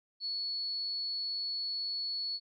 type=tone; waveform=sine; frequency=4402 Hz; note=C#8; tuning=13 cents flat; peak=-33 dBFS; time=0.2-2.4 s; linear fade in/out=50 ms; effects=none